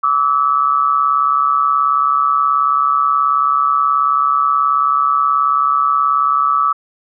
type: tone pair together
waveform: sine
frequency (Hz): 1156 / 1294.6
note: D6 / E6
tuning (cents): -28 / -32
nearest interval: major second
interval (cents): 196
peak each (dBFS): -14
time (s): 0.03-6.73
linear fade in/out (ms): 10
effects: none